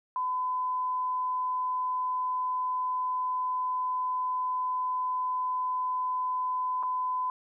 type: tone with dropouts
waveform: sine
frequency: 1010 Hz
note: B5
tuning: 39 cents sharp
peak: -27 dBFS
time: 0.16-7.3 s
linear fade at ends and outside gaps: 1 ms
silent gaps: 6.828-6.833 s
effects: none